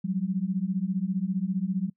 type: beating tone pair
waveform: sine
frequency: 180.1 / 195.1 Hz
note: F#3 / G3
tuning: -46 / -8 cents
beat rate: 15 Hz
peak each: -28 dBFS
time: 0.04-1.9 s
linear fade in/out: 10 ms
effects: noise-tail reverb RT60 0.1 s tail -24 dB re dry